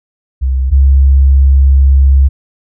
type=tone pair in turn; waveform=sine; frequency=65.41 / 67.89 Hz; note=C2 / C#2; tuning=0 / -35 cents; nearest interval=minor second; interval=65 cents; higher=second; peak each=-9 / -3 dBFS; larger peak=second; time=0.41-0.71 / 0.71-2.29 s; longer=second; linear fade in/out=20 ms; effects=none